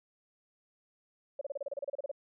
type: tone bursts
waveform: sine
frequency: 563 Hz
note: C#5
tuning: 27 cents sharp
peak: -33 dBFS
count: 14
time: 1.39-2.115 s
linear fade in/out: 5 ms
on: 23 ms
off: 31 ms
effects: none